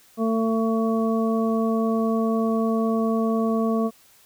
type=harmonic tone; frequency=224.5 Hz; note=A3; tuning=35 cents sharp; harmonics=1 / 2 / 3 / 5; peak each=-21 / -26 / -29 / -31 dBFS; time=0.17-3.91 s; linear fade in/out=50 ms; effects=white hiss -55 dBFS RMS until 4.25 s